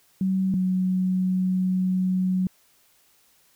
sine tone pair in turn, 189.5 / 185.28 Hz, F#3 / F#3, +42 / +3 cents, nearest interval unison, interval 39 cents, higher first, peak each -20 dBFS, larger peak neither, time 0.21-0.54 / 0.54-2.47 s, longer second, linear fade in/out 2 ms, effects white hiss -61 dBFS RMS until 3.55 s

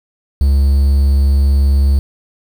triangle tone with quantisation, 69.3 Hz, C#2, in tune, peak -6 dBFS, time 0.41-1.99 s, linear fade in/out 0 ms, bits 6, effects none

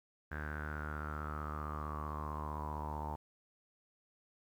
sawtooth tone with low-pass filter sweep, 75.5 Hz, D2, 48 cents sharp, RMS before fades -41 dBFS, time 0.31-3.16 s, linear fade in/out 10 ms, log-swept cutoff 1600 to 890 Hz, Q 9.9, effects 11-bit

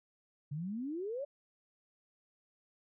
sine exponential sweep, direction up, 138.1 to 589 Hz, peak -36 dBFS, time 0.51-1.25 s, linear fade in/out 10 ms, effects none

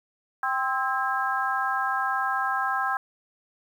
harmonic tone with a mistuned harmonic, 261.6 Hz, C4, in tune, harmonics 3 / 4 / 5 / 6, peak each -29 / -29 / -29 / -29 dBFS, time 0.43-2.97 s, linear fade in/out 2 ms, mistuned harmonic 6, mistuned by +53 cents, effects 9-bit

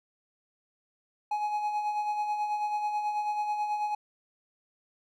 triangle tone with tremolo, 839 Hz, G#5, 17 cents sharp, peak -24 dBFS, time 1.31-3.95 s, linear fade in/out 5 ms, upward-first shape sine, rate 9.2 Hz, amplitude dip 45%, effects none

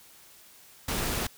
pink noise, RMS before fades -30 dBFS, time 0.88-1.27 s, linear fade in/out 5 ms, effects white hiss -54 dBFS RMS until 1.37 s

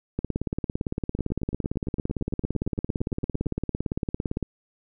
two click trains, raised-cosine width 3 ms, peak -13 / -21 dBFS, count 76 / 21, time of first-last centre 0.19-4.427 / 1.19-3.46 s, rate 17.7 / 8.81 Hz, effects none

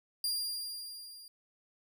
sawtooth tone with level ramp, 4796 Hz, D8, 36 cents sharp, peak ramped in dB -27 to -47 dBFS, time 0.24-1.28 s, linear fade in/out 2 ms, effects none

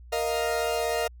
40% pulse chord, Bb suspended fourth, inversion none, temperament equal, 466.2 / 622.3 / 698.5 Hz, Bb4 / Eb5 / F5, 0 / 0 / 0 cents, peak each -28 / -29 / -29 dBFS, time 0.12-1.08 s, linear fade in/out 10 ms, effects added 60 Hz sine -44 dBFS peak until 1.2 s

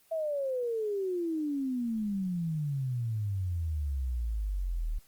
sine exponential sweep, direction down, 661 to 36.99 Hz, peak -29 dBFS, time 0.11-4.99 s, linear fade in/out 10 ms, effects white hiss -64 dBFS RMS until 5.07 s + Opus 24 kbps

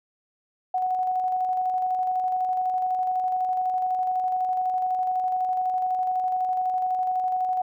sine tone with tremolo, 740 Hz, F#5, in tune, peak -21 dBFS, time 0.74-7.62 s, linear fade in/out 5 ms, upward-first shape square, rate 12 Hz, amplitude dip 25%, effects none

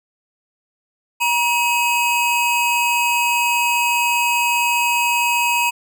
square tone pair together, 953.3 / 2545 Hz, A#5 / D#7, +39 / +39 cents, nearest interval octave + perfect fourth, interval 1700 cents, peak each -19 dBFS, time 1.2-5.71 s, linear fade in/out 20 ms, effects none

